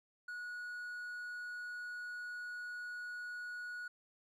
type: tone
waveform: triangle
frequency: 1459 Hz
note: F#6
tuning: 25 cents flat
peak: -40 dBFS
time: 0.28-3.88 s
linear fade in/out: 5 ms
effects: none